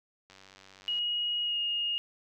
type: click train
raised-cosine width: 0.2 ms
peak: -35 dBFS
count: 67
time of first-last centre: 0.3-0.987 s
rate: 96.1 Hz
type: tone with pitch glide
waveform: sine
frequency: 2890 to 2852 Hz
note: F#7 to F7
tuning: -41 to +36 cents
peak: -28 dBFS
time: 0.88-1.98 s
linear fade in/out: 0 ms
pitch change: -23 cents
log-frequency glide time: 1.44-1.58 s
effects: none